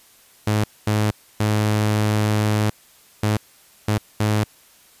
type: tone bursts at uneven times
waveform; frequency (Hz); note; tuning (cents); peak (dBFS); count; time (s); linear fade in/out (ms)
sawtooth; 106.3; G#2; +41; -13; 6; 0.47-0.64 / 0.87-1.11 / 1.4-2.7 / 3.23-3.37 / 3.88-3.98 / 4.2-4.44; 5
effects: white hiss -52 dBFS RMS until 5 s + resampled to 32000 Hz